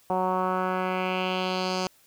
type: tone with low-pass filter sweep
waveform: 10% pulse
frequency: 185 Hz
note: F#3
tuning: in tune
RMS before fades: -27 dBFS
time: 0.1-1.87 s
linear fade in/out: 2 ms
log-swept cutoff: 840 to 5700 Hz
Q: 2.5
effects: white hiss -60 dBFS RMS until 2.06 s